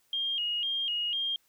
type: tone with vibrato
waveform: sine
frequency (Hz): 3040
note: F#7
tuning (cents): +46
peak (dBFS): -28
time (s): 0.13-1.36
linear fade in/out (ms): 2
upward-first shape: square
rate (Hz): 2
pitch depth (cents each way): 96
effects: white hiss -69 dBFS RMS until 1.48 s